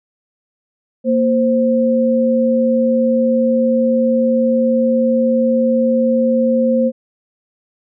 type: tone pair together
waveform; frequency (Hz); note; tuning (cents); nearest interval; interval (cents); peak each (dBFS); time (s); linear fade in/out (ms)
sine; 233.1 / 523.3; A#3 / C5; 0 / 0; octave + major second; 1400; -14; 1.04-6.92; 50
effects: none